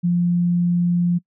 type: tone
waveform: sine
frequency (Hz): 174.61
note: F3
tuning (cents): 0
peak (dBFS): -15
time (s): 0.03-1.19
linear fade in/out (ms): 20
effects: noise-tail reverb RT60 0.1 s tail -24 dB re dry